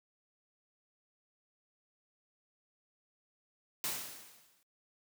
white noise with exponential decay, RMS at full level -34 dBFS, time 3.84-4.63 s, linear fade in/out 1 ms, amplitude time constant 170 ms, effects noise-tail reverb RT60 0.1 s tail -24 dB re dry + high-pass 100 Hz 12 dB/octave

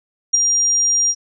sine tone with ADSR envelope, 5700 Hz, F8, 34 cents sharp, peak -7 dBFS, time 0.33-1.15 s, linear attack 15 ms, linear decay 10 ms, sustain -6 dB, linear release 52 ms, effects none

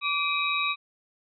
sine tone cluster, 1154 / 2360 / 2523 / 3817 Hz, D6 / D7 / D#7 / A#7, -31 / +8 / +23 / +40 cents, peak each -29 / -31 / -29 / -30 dBFS, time 0.01-0.76 s, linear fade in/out 50 ms, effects none

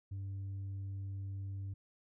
sine tone, 97.7 Hz, G2, 5 cents flat, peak -36 dBFS, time 0.11-1.74 s, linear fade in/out 10 ms, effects tanh soft clip ceiling -38 dBFS

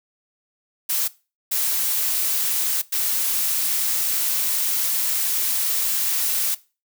blue noise bursts at uneven times, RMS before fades -22 dBFS, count 3, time 0.89-1.08 / 1.51-2.82 / 2.92-6.55 s, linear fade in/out 10 ms, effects noise-tail reverb RT60 0.3 s tail -19 dB re dry

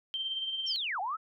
sine tone with tremolo, 3136 Hz, G7, in tune, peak -30 dBFS, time 0.14-0.76 s, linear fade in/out 0 ms, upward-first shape sine, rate 18 Hz, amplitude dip 45%
sine linear two-way sweep, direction down then up, 5740 to 703 to 1352 Hz, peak -31 dBFS, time 0.66-1.17 s, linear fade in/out 20 ms, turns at 1 s
effects none

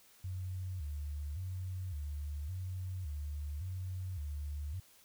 sine tone with vibrato, 82.41 Hz, E2, in tune, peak -37 dBFS, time 0.24-4.8 s, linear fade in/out 5 ms, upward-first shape square, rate 0.89 Hz, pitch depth 200 cents each way, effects white hiss -63 dBFS RMS until 5.04 s

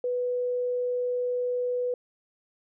sine tone, 493.9 Hz, B4, in tune, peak -25 dBFS, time 0.04-1.94 s, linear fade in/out 2 ms, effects none

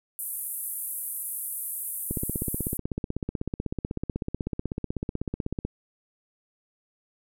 pink band-pass noise, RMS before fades -34 dBFS, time 0.19-2.77 s, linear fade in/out 0 ms, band 9700 to 14000 Hz, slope 48 dB/octave
click train, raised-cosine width 3 ms, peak -16 dBFS, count 58, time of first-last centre 2.11-5.65 s, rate 16.1 Hz
effects none

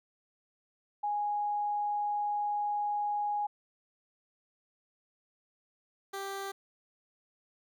sine / 15% pulse tone pair in turn, 828 / 392.5 Hz, G#5 / G4, -5 / +2 cents, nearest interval octave + minor second, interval 1293 cents, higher first, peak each -29 / -30 dBFS, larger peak first, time 1.03-3.47 / 6.13-6.52 s, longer first, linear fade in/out 10 ms, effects none

